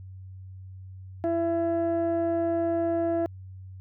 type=tone pair together; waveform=sine; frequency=335 / 670 Hz; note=E4 / E5; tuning=+28 / +28 cents; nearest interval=octave; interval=1200 cents; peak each=-24 / -24 dBFS; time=1.24-3.26 s; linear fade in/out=0 ms; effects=tanh soft clip ceiling -20 dBFS + added 94 Hz sine -40 dBFS peak until 3.8 s